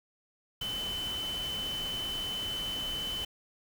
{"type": "tone in noise", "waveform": "sine", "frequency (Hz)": 3035, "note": "F#7", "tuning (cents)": 43, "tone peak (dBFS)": -33, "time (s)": [0.61, 3.25], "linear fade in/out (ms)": 5, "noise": "pink", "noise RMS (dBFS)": -42, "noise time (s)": [0.61, 3.25], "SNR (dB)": 6, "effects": []}